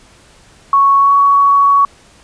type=tone with pitch glide; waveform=sine; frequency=1108.7 to 1121.6 Hz; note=C#6 to C#6; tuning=0 to +20 cents; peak=-6 dBFS; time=0.73-1.85 s; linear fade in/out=2 ms; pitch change=+20 cents; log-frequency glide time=0.98-1.13 s; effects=pink hiss -45 dBFS RMS until 2.23 s + resampled to 22050 Hz